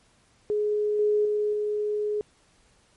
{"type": "tone with level steps", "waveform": "sine", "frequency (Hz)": 419.6, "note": "G#4", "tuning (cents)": 18, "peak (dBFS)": [-22, -19, -22, -24], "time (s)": [0.5, 2.21], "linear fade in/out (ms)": 0, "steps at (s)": [0.99, 1.25, 1.53], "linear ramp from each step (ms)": 2, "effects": ["pink hiss -62 dBFS RMS until 2.96 s", "MP3 48 kbps"]}